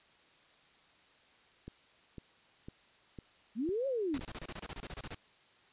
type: click train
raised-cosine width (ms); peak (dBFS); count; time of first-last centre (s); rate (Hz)
3; -32; 6; 1.68-4.193; 1.99
type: linear two-way sweep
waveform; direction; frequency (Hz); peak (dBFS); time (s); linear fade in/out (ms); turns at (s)
sine; up then down; 198.2 to 560 to 232.4; -31; 3.55-4.2; 50; 3.87
type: noise bursts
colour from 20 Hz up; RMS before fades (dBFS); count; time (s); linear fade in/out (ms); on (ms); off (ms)
pink; -43; 15; 4.14-5.146; 0; 40; 29
effects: white hiss -64 dBFS RMS until 5.72 s + resampled to 8000 Hz

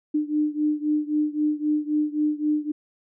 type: beating tone pair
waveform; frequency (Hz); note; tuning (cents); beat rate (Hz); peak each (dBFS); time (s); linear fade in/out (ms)
sine; 299.9 / 303.7; D4 / D#4; +36 / -42; 3.8; -23 / -25; 0.14-2.72; 10
effects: none

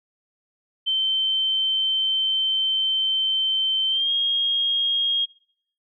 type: tone with pitch glide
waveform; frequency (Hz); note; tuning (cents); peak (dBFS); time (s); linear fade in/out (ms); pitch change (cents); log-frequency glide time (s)
sine; 3098 to 3256; G7 to G#7; -21 to -35; -19; 0.86-5.26; 20; +86; 3.89-4.11
effects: noise-tail reverb RT60 0.6 s tail -22 dB re dry

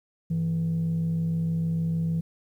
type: tone pair together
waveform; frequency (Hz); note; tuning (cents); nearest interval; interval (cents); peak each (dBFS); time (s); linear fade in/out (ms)
sine; 98 / 164.54; G2 / E3; 0 / -3; major sixth; 897; -33 / -22; 0.3-2.21; 10
effects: tanh soft clip ceiling -21 dBFS + 10-bit

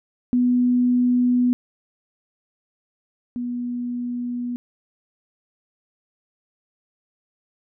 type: tone pair in turn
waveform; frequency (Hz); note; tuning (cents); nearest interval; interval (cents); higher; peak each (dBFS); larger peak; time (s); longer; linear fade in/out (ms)
sine; 246.9 / 243.5; B3 / B3; 0 / -24; unison; 24; first; -15 / -24; first; 0.33-1.53 / 3.36-4.56; neither; 0
effects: none

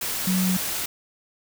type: tone in noise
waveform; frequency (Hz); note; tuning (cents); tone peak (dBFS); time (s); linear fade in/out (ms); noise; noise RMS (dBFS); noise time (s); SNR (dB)
sine; 185; F#3; 0; -20; 0.27-0.57; 5; white; -28; 0.01-0.86; +5
effects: none

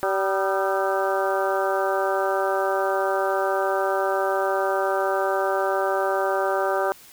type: harmonic tone with a mistuned harmonic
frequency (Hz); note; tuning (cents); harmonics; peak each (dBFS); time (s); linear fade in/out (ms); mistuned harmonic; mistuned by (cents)
192.9; G3; -28; 2 / 3 / 4 / 5 / 6 / 7 / 8; -26 / -25 / -27 / -31 / -30 / -33 / -31; 0.03-6.92; 0; 6; +79
effects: white hiss -48 dBFS RMS until 7.12 s

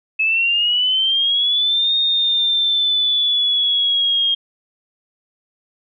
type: linear two-way sweep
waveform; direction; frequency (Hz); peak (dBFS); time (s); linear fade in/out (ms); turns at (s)
sine; up then down; 2585 to 3692 to 3231; -14; 0.19-4.35; 10; 1.95
effects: none

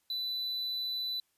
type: tone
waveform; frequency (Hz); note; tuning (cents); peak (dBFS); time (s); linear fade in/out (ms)
triangle; 3987; B7; +16; -31; 0.1-1.2; 2
effects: white hiss -75 dBFS RMS until 1.37 s + resampled to 32000 Hz

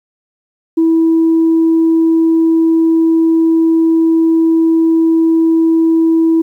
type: tone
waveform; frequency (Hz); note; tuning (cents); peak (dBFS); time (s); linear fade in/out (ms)
sine; 326.6; E4; -16; -6; 0.77-6.42; 10
effects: tanh soft clip ceiling -4 dBFS + 8-bit

